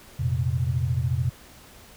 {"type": "chord", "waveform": "sine", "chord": "F suspended fourth", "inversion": "none", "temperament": "equal with one note detuned", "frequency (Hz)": [87.31, 116.54, 130.36], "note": ["F2", "Bb2", "C3"], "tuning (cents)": [0, 0, -6], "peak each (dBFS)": [-27, -27, -25], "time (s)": [0.19, 1.3], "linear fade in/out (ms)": 10, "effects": ["pink hiss -49 dBFS RMS until 1.96 s"]}